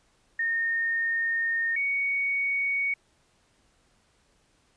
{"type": "tone pair in turn", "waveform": "sine", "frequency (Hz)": [1835, 2233], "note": ["A#6", "C#7"], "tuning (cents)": [-28, 12], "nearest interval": "minor third", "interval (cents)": 340, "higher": "second", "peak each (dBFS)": -24, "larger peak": "neither", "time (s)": [[0.39, 1.76], [1.76, 2.94]], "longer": "first", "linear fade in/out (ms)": 5, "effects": ["pink hiss -66 dBFS RMS until 4.76 s", "resampled to 22050 Hz"]}